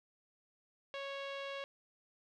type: tone with low-pass filter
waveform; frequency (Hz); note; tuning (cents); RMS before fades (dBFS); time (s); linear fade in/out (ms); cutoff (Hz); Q
sawtooth; 553; C#5; -4; -43; 0.94-1.64; 0; 3300; 2.2
effects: none